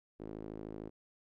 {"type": "tone with band-pass filter", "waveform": "sawtooth", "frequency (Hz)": 53.3, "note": "G#1", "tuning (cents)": 46, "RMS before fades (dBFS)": -45, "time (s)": [0.19, 0.9], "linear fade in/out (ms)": 20, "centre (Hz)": 350, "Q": 2, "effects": []}